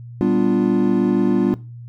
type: chord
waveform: triangle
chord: G dominant seventh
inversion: none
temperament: equal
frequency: 196 / 246.9 / 293.7 / 349.2 Hz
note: G3 / B3 / D4 / F4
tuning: 0 / 0 / 0 / 0 cents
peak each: -18 dBFS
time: 0.21-1.54 s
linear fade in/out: 0 ms
effects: noise-tail reverb RT60 0.3 s tail -19 dB re dry + added 119 Hz sine -33 dBFS peak until 1.88 s